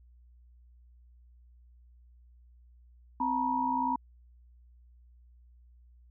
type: tone cluster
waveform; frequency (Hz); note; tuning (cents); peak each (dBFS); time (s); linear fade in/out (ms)
sine; 259.2 / 900 / 961; C4 / A5 / B5; -16 / +39 / -48; -33 / -33 / -29; 3.2-3.96; 5
effects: added 60 Hz sine -55 dBFS peak until 6.1 s